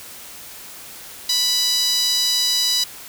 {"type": "tone with high-pass filter", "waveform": "sawtooth", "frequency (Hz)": 987, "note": "B5", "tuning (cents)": -1, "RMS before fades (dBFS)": -19, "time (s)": [1.29, 2.84], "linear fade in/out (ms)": 5, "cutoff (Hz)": 4400, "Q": 5.3, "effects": ["white hiss -38 dBFS RMS until 3.08 s"]}